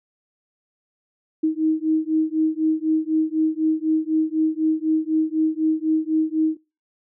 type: beating tone pair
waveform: sine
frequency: 313.3 / 317.3 Hz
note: D#4 / D#4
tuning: +12 / +34 cents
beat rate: 4 Hz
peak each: -21 dBFS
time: 1.43-6.57 s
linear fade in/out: 10 ms
effects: noise-tail reverb RT60 0.3 s tail -24 dB re dry